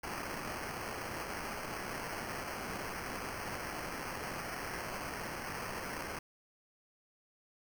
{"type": "noise with sample-and-hold", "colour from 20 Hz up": "blue", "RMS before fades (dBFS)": -41, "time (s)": [0.03, 6.19], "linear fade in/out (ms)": 5, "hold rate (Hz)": 3675, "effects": []}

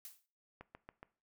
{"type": "noise with exponential decay", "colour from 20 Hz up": "blue", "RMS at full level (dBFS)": -46, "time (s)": [0.05, 0.26], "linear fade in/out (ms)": 0, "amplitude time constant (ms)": 44}
{"type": "click train", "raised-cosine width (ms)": 0.5, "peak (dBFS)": -34, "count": 4, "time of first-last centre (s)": [0.61, 1.03], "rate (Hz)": 7.15}
{"effects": ["noise-tail reverb RT60 0.4 s tail -19 dB re dry"]}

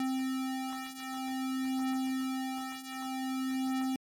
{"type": "beating tone pair", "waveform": "square", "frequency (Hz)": [261.6, 262.13], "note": ["C4", "C4"], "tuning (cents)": [0, 3], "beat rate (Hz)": 0.53, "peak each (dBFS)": [-38, -35], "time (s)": [0, 3.96], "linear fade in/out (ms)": 2, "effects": ["AAC 64 kbps"]}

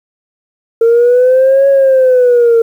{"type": "linear two-way sweep", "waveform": "sine", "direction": "up then down", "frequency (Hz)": [454.9, 554.4, 454.9], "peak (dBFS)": -3, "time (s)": [0.81, 2.62], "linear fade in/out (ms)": 5, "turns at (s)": 1.68, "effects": ["tanh soft clip ceiling -2 dBFS", "7-bit"]}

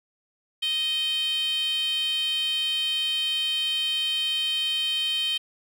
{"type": "tone with high-pass filter", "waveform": "10% pulse", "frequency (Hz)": 622.3, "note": "D#5", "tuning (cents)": 0, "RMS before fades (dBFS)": -26, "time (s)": [0.62, 5.38], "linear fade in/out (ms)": 10, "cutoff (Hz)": 3100, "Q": 7.8, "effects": []}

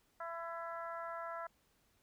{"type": "harmonic tone with a mistuned harmonic", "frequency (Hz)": 334.8, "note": "E4", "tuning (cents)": 27, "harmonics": [2, 3, 4, 5, 6], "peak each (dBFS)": [-45, -47, -45, -52, -58], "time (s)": [0.2, 1.47], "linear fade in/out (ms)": 5, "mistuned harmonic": 6, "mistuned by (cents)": -24, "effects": ["pink hiss -74 dBFS RMS until 2.02 s"]}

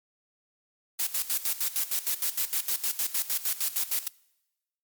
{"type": "noise with tremolo", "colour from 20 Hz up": "blue", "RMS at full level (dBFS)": -27, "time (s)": [0.99, 4.08], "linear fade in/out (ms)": 5, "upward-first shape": "square", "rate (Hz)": 6.5, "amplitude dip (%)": 80, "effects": ["noise-tail reverb RT60 1.0 s tail -24 dB re dry", "MP3 96 kbps"]}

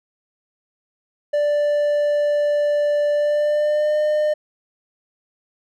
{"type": "tone with pitch glide", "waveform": "triangle", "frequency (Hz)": [587.3, 604.9], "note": ["D5", "D#5"], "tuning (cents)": [0, -49], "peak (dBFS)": -14, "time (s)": [1.33, 4.34], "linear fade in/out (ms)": 10, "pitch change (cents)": 51, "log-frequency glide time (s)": [3.12, 3.98], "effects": []}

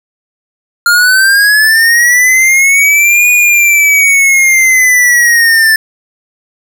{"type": "linear two-way sweep", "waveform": "square", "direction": "up then down", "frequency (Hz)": [1396.9, 2462, 1757], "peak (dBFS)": -5, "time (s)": [0.86, 5.76], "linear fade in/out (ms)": 2, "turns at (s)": 3.3, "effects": []}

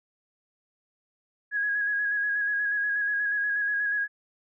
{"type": "tone with vibrato", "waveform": "sine", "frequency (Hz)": 1659, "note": "G#6", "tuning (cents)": -2, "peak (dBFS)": -24, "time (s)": [1.51, 4.08], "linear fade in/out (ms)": 50, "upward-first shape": "square", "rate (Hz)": 8.3, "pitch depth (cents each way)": 23, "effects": []}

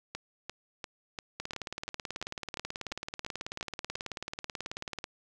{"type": "two click trains", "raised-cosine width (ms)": 0.2, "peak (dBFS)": [-20, -19], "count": [12, 68], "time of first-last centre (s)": [[0.15, 3.956], [1.4, 5.041]], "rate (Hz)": [2.89, 18.4], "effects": []}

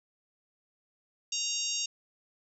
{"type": "harmonic tone", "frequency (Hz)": 932.3, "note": "A#5", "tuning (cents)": 0, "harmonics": [3, 4, 5, 6, 7, 8], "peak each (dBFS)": [-37, -38, -39, -36, -35, -40], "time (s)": [1.32, 1.86], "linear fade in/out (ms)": 5, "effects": []}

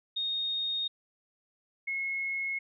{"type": "tone pair in turn", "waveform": "sine", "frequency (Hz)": [3708, 2173], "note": ["A#7", "C#7"], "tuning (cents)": [-10, -35], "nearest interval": "major sixth", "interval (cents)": 925, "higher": "first", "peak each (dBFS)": [-29, -30], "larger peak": "first", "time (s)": [[0.16, 0.88], [1.87, 2.59]], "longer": "neither", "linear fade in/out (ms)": 10, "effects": []}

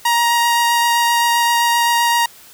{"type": "tone with vibrato", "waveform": "sawtooth", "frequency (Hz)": 942, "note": "A#5", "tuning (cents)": 18, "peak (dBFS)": -9, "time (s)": [0.05, 2.26], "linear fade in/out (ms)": 5, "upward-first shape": "sine", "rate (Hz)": 7.7, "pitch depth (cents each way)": 10, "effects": ["white hiss -43 dBFS RMS until 2.53 s"]}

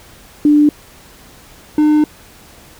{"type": "tone pair in turn", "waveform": ["sine", "triangle"], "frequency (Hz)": [296.2, 302.4], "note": ["D4", "D#4"], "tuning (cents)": [15, -49], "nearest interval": "unison", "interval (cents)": 36, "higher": "second", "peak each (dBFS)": -6, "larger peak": "neither", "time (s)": [[0.45, 0.69], [1.78, 2.04]], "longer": "second", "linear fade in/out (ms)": 2, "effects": ["pink hiss -42 dBFS RMS until 2.79 s"]}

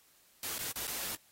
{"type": "noise with dropouts", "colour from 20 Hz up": "white", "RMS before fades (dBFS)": -38, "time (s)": [0.43, 1.15], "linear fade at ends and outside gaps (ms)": 1, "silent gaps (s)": [[0.581, 0.59], [0.717, 0.758], [0.871, 0.877]], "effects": ["white hiss -65 dBFS RMS until 1.31 s", "AAC 48 kbps"]}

